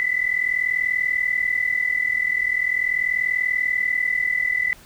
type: tone pair together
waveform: sine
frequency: 1977.6 / 2018 Hz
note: B6 / B6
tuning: +2 / +37 cents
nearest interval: unison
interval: 35 cents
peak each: -22 dBFS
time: 0-4.73 s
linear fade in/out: 0 ms
effects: pink hiss -48 dBFS RMS until 4.85 s